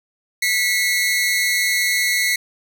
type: tone pair together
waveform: sawtooth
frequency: 1975.5 / 2170 Hz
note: B6 / C#7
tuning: 0 / -37 cents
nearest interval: major second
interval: 163 cents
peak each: -16 dBFS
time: 0.42-2.36 s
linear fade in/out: 5 ms
effects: none